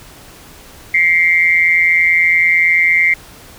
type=tone with amplitude modulation; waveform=sine; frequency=2104 Hz; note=C7; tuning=9 cents sharp; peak=-5 dBFS; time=0.94-3.14 s; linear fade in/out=5 ms; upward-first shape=sine; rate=169 Hz; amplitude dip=80%; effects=pink hiss -39 dBFS RMS until 3.58 s